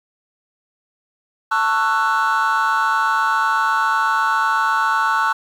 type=chord; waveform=triangle; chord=F# minor seventh; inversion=first; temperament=just; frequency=888 / 1110 / 1332 / 1480 Hz; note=A5 / C#6 / E6 / F#6; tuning=+16 / +2 / +18 / 0 cents; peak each=-18 dBFS; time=1.51-5.33 s; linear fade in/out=10 ms; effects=tanh soft clip ceiling -8 dBFS + 8-bit